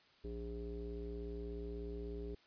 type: tone with low-pass filter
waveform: square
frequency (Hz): 58.27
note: A#1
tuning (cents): 0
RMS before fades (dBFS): -44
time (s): 0.24-2.35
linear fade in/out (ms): 5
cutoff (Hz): 390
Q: 7.5
effects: white hiss -67 dBFS RMS until 2.46 s + resampled to 11025 Hz